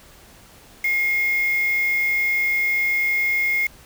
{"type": "tone with quantisation", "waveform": "sine", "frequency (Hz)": 2141, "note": "C7", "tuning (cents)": 39, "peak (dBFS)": -18, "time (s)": [0.84, 3.67], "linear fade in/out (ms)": 5, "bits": 5, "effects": ["pink hiss -48 dBFS RMS until 3.85 s"]}